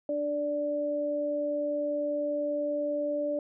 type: tone pair together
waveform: sine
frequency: 295 / 584.9 Hz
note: D4 / D5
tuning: +8 / -7 cents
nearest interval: octave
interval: 1185 cents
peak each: -34 / -28 dBFS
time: 0.09-3.39 s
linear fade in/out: 2 ms
effects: none